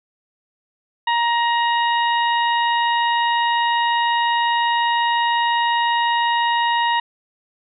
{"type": "harmonic tone with a mistuned harmonic", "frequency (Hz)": 940, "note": "A#5", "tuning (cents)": 14, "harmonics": [1, 2, 3, 4], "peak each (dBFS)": [-17, -23, -27, -29], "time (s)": [1.07, 7], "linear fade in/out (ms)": 5, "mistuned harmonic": 3, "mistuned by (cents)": 21, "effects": []}